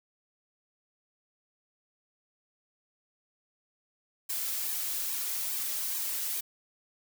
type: noise with flanger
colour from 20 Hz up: blue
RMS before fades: -33 dBFS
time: 4.29-6.41 s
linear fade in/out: 10 ms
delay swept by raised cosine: 1.4 to 4.2 ms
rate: 2.4 Hz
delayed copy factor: -0.75
effects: none